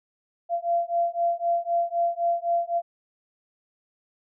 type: beating tone pair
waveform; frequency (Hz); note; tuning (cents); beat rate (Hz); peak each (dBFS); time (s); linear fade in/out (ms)
sine; 684 / 687.9; F5 / F5; -36 / -26; 3.9; -25; 0.49-2.82; 50
effects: none